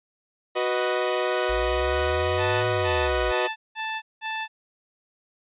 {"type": "chord", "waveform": "sawtooth", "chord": "B major", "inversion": "second", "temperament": "equal", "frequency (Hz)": [370, 493.9, 622.3], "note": ["F#4", "B4", "D#5"], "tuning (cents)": [0, 0, 0], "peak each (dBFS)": -23, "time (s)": [0.55, 3.48], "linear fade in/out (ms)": 20}
{"type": "exponential two-way sweep", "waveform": "sine", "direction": "up then down", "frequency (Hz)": [52, 111.6, 52], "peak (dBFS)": -28, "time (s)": [1.49, 3.32], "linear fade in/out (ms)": 10, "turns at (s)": 2.68}
{"type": "tone bursts", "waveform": "15% pulse", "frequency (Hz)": 880, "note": "A5", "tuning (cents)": 0, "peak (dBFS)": -21, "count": 5, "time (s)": [2.37, 4.48], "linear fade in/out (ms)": 50, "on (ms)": 270, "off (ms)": 190}
{"effects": ["resampled to 8000 Hz"]}